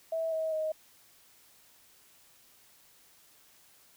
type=tone with pitch steps; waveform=sine; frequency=651 / 638.7 / 626.6 Hz; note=E5 / D#5 / D#5; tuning=-22 / +45 / +12 cents; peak=-29 dBFS; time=0.12-0.72 s; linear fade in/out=5 ms; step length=200 ms; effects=white hiss -61 dBFS RMS until 3.96 s